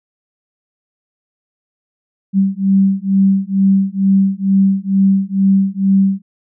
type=beating tone pair; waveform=sine; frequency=193.2 / 195.4 Hz; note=G3 / G3; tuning=-25 / -5 cents; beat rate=2.2 Hz; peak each=-13 dBFS; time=2.33-6.22 s; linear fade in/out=50 ms; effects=none